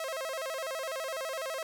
sawtooth tone with vibrato, 587.3 Hz, D5, in tune, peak -30 dBFS, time 0-1.63 s, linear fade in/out 2 ms, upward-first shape square, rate 12 Hz, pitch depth 170 cents each way, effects none

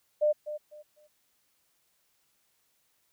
sine tone with echo, 601 Hz, D5, 40 cents sharp, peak -21 dBFS, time 0.21-0.33 s, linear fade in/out 20 ms, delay 250 ms, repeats 3, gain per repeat -12 dB, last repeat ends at 1.08 s, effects white hiss -72 dBFS RMS until 3.12 s

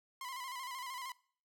sawtooth tone with vibrato, 1027 Hz, C6, 33 cents flat, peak -38 dBFS, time 0.21-1.12 s, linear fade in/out 2 ms, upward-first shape square, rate 13 Hz, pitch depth 60 cents each way, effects noise-tail reverb RT60 0.5 s tail -22 dB re dry

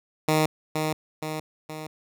10% pulse tone with echo, 155.56 Hz, D#3, in tune, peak -11 dBFS, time 0.28-0.46 s, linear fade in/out 5 ms, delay 470 ms, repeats 3, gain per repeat -5 dB, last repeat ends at 1.87 s, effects none

